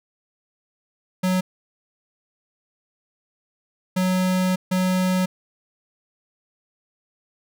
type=tone bursts at uneven times; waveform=square; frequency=184.7 Hz; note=F#3; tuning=3 cents flat; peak=-19 dBFS; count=3; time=1.23-1.41 / 3.96-4.56 / 4.71-5.26 s; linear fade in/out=10 ms; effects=none